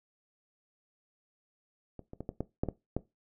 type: clicks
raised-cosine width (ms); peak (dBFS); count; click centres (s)
2; -30 / -30 / -25 / -22 / -19 / -15 / -19 / -17; 8; 1.993 / 2.134 / 2.206 / 2.291 / 2.406 / 2.635 / 2.687 / 2.966
effects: noise-tail reverb RT60 0.2 s tail -17 dB re dry